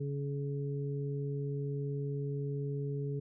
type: harmonic tone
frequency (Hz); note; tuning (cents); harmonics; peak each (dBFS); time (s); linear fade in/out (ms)
141.3; C#3; +34; 1 / 2 / 3; -34 / -45 / -40; 0-3.2; 10
effects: none